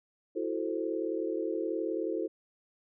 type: chord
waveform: sine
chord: F# half-diminished seventh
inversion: third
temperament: equal with one note detuned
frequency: 329.6 / 368.5 / 440 / 523.3 Hz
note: E4 / F#4 / A4 / C5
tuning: 0 / -7 / 0 / 0 cents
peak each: -34 / -36 / -35 / -38 dBFS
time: 0.35-2.28 s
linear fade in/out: 20 ms
effects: none